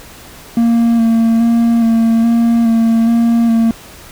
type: tone with vibrato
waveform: triangle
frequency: 230 Hz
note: A#3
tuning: 23 cents flat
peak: -6 dBFS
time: 0.57-3.71 s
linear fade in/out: 2 ms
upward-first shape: square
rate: 1.2 Hz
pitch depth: 18 cents each way
effects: pink hiss -36 dBFS RMS until 4.11 s